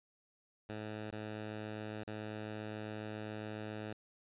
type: tone with dropouts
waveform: 10% pulse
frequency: 107.3 Hz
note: A2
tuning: 43 cents flat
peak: -33 dBFS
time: 0.69-3.93 s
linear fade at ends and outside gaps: 5 ms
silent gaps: 1.11-1.125 / 2.036-2.075 s
effects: resampled to 8000 Hz